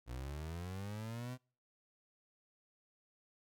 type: linear sweep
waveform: 30% pulse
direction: up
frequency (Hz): 58 to 128.7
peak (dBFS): -39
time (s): 0.06-1.38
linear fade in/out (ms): 50
effects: noise-tail reverb RT60 0.4 s tail -26 dB re dry